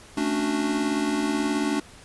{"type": "chord", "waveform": "square", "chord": "D major seventh", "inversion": "second", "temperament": "equal with one note detuned", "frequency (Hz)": [220, 275.1, 293.7, 370], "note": ["A3", "C#4", "D4", "F#4"], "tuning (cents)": [0, -13, 0, 0], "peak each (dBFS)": [-30, -32, -26, -32], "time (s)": [0.17, 1.8], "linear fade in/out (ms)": 5, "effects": ["pink hiss -48 dBFS RMS until 2.04 s", "resampled to 24000 Hz"]}